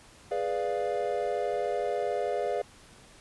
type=chord; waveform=triangle; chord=G# diminished seventh; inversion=none; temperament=equal; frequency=415.3 / 493.9 / 587.3 / 698.5 Hz; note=G#4 / B4 / D5 / F5; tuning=0 / 0 / 0 / 0 cents; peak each=-31 dBFS; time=0.31-2.62 s; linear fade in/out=5 ms; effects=pink hiss -54 dBFS RMS until 3.2 s + resampled to 24000 Hz